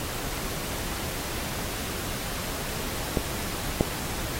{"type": "clicks", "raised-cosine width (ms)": 2, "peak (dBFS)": [-9, -6], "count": 2, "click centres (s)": [3.172, 3.809], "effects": ["pink hiss -33 dBFS RMS until 4.39 s", "AAC 48 kbps"]}